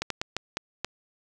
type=slowing click train; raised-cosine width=0.2 ms; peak=-11 dBFS; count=6; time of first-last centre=0.02-0.846 s; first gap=83 ms; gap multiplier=1.35; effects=none